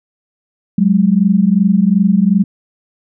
sine tone pair together, 185.4 / 208.1 Hz, F#3 / G#3, +4 / +4 cents, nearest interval major second, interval 200 cents, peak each -11 dBFS, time 0.78-2.44 s, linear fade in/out 5 ms, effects none

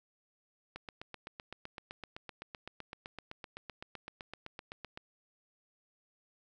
click train, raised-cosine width 0.3 ms, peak -27 dBFS, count 34, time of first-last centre 0.76-4.975 s, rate 7.83 Hz, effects none

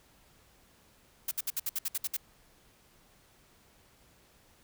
blue noise bursts, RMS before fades -32 dBFS, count 10, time 1.28-2.168 s, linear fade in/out 5 ms, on 33 ms, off 62 ms, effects pink hiss -63 dBFS RMS until 4.63 s

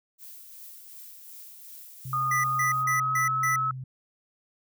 violet noise with tremolo, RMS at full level -44 dBFS, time 0.18-2.85 s, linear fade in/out 50 ms, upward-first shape triangle, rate 2.7 Hz, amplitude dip 40%
sine tone, 130 Hz, C3, 11 cents flat, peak -34 dBFS, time 2.05-3.84 s, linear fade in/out 5 ms
sine tone with pitch glide, 1229 to 1293.8 Hz, D#6 to E6, -22 to -33 cents, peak -24 dBFS, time 2.13-3.71 s, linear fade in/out 2 ms, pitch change +89 cents, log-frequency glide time 2.47-3.31 s
square tone bursts, 1975.5 Hz, B6, in tune, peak -26 dBFS, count 5, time 2.31-3.56 s, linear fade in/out 5 ms, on 130 ms, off 150 ms
effects none

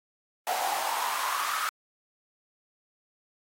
pink noise with high-pass filter sweep, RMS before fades -30 dBFS, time 0.47-1.69 s, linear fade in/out 0 ms, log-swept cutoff 710 to 1300 Hz, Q 6.5, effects AAC 48 kbps

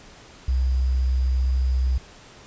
sine tone with sample-and-hold, 64.2 Hz, C2, 32 cents flat, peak -18 dBFS, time 0.48-1.98 s, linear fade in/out 5 ms, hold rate 4900 Hz, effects pink hiss -47 dBFS RMS until 2.46 s + resampled to 16000 Hz

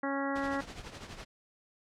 harmonic tone, 276.3 Hz, C#4, 6 cents flat, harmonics 1 / 2 / 3 / 4 / 5 / 6 / 7, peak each -34 / -37 / -39 / -40 / -41 / -42 / -42 dBFS, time 0.03-0.61 s, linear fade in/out 5 ms
pink noise with tremolo, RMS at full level -42 dBFS, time 0.35-1.25 s, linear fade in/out 10 ms, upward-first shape triangle, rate 12 Hz, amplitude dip 70%
effects low-pass 6000 Hz 12 dB/octave

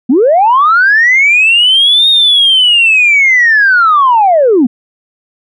sine linear two-way sweep, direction up then down, 221.9 to 3729 to 221.9 Hz, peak -3 dBFS, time 0.09-4.67 s, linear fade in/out 10 ms, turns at 2.09 s, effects tanh soft clip ceiling 0 dBFS

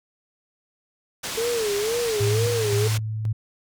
white low-pass noise, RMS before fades -31 dBFS, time 1.23-2.98 s, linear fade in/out 10 ms, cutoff 7400 Hz, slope 12 dB/octave
sine tone with vibrato, 440 Hz, A4, in tune, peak -22 dBFS, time 1.37-2.88 s, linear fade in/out 10 ms, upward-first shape sine, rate 2 Hz, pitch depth 150 cents each way
sine tone with tremolo, 109 Hz, A2, 16 cents flat, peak -20 dBFS, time 2.2-3.33 s, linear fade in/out 10 ms, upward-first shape square, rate 1.9 Hz, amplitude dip 45%
effects none

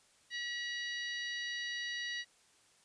harmonic tone with a mistuned harmonic, 964 Hz, B5, 42 cents flat, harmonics 2 / 3 / 4 / 5 / 6, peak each -39 / -45 / -44 / -48 / -52 dBFS, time 0.3-2.25 s, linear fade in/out 50 ms, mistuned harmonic 5, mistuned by -77 cents, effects white hiss -67 dBFS RMS until 2.84 s + resampled to 22050 Hz

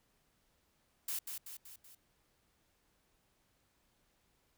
blue noise with echo, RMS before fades -38 dBFS, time 1.08-1.19 s, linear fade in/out 5 ms, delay 190 ms, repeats 4, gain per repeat -5 dB, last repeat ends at 1.95 s, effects pink hiss -75 dBFS RMS until 4.57 s

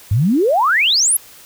sine exponential sweep, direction up, 92.5 to 11810 Hz, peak -11 dBFS, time 0.11-1.17 s, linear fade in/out 5 ms, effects white hiss -42 dBFS RMS until 1.45 s

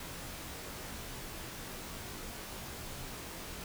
pink noise with comb filter, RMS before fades -44 dBFS, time 0-3.64 s, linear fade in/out 2 ms, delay 20 ms, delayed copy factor -0.95, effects none

